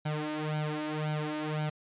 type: tone with flanger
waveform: sawtooth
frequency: 152.6 Hz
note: D#3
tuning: 33 cents flat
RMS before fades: -33 dBFS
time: 0.05-1.7 s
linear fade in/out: 10 ms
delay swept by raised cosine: 1.3 to 3.2 ms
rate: 1.9 Hz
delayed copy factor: +0.9
effects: resampled to 8000 Hz